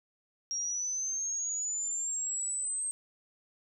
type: linear sweep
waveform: sine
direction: up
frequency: 5600 to 8372 Hz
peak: -31 dBFS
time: 0.51-2.91 s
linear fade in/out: 0 ms
effects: none